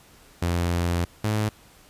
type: tone pair in turn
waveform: sawtooth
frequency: 86.5 / 107.04 Hz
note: F2 / A2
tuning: -16 / -47 cents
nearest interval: major third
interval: 369 cents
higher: second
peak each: -18 dBFS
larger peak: neither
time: 0.42-1.05 / 1.24-1.49 s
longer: first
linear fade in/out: 5 ms
effects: pink hiss -53 dBFS RMS until 1.89 s + resampled to 32000 Hz